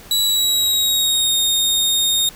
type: tone with pitch glide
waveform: sawtooth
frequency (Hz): 3918 to 3698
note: B7 to A#7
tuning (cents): -15 to -15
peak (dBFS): -12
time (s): 0.11-2.29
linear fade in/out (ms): 2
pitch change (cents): -100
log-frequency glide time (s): 0.24-1.36
effects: pink hiss -41 dBFS RMS until 2.35 s